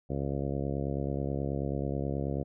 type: harmonic tone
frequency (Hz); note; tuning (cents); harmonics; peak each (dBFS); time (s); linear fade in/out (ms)
69.3; C#2; 0; 1 / 2 / 3 / 4 / 5 / 6 / 7 / 8 / 9 / 10; -37 / -34 / -38 / -38 / -40 / -41 / -41 / -41 / -47 / -47; 0.09-2.44; 20
effects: none